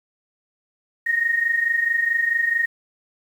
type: tone pair together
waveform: sine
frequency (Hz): 1840.1 / 1864.7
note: A#6 / A#6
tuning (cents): -23 / 0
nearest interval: unison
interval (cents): 23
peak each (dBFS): -24 / -19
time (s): 1.06-2.66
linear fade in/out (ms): 10
effects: 8-bit